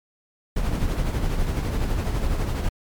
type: noise with tremolo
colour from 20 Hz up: brown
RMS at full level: -21 dBFS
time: 0.56-2.69 s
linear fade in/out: 5 ms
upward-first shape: triangle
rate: 12 Hz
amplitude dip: 50%
effects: MP3 96 kbps